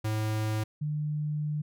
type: tone pair in turn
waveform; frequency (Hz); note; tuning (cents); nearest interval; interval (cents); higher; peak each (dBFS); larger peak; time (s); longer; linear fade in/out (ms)
square / sine; 108.4 / 150.05; A2 / D3; -25 / +38; tritone; 563; second; -28; neither; 0.04-0.64 / 0.81-1.62; second; 10
effects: none